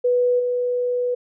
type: tone with level steps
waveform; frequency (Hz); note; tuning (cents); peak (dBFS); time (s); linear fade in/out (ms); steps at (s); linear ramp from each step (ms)
sine; 492.3; B4; -6; -15 / -19; 0.04-1.15; 10; 0.39; 10
effects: none